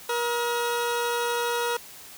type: tone pair together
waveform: 20% pulse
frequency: 475.8 / 1272.9 Hz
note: A#4 / D#6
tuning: +35 / +39 cents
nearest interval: octave + perfect fourth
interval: 1704 cents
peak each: -20 / -30 dBFS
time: 0.09-1.77 s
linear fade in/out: 5 ms
effects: white hiss -45 dBFS RMS until 2.17 s